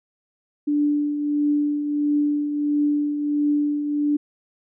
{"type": "tone with tremolo", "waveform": "sine", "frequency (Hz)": 293.4, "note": "D4", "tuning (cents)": -2, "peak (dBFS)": -16, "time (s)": [0.67, 4.17], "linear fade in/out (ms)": 10, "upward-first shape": "triangle", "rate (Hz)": 1.5, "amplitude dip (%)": 55, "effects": []}